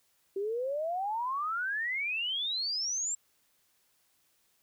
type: exponential sweep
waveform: sine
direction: up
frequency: 381.7 to 7590 Hz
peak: -30 dBFS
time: 0.36-3.15 s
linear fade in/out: 5 ms
effects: white hiss -71 dBFS RMS until 4.62 s